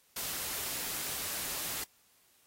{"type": "noise", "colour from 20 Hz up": "white", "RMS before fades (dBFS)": -37, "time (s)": [0.16, 1.84], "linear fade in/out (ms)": 5, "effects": ["white hiss -67 dBFS RMS until 2.46 s", "AAC 48 kbps"]}